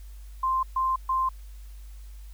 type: tone bursts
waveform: sine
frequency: 1046.5 Hz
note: C6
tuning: in tune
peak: -22 dBFS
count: 3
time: 0.43-1.29 s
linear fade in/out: 5 ms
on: 200 ms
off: 130 ms
effects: added 50 Hz sine -40 dBFS peak until 2.33 s + white hiss -59 dBFS RMS until 2.33 s